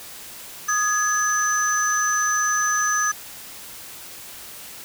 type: tone cluster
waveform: sine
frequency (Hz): 1240 / 1681 / 6070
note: D#6 / G#6 / F#8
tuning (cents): -6 / +20 / +43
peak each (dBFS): -23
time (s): 0.68-3.12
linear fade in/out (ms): 10
effects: white hiss -39 dBFS RMS until 4.84 s